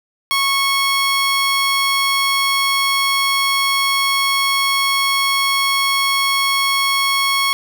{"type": "tone", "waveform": "15% pulse", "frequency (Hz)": 1100, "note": "C#6", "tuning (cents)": -14, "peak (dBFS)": -8, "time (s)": [0.31, 7.53], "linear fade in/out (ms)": 0, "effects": []}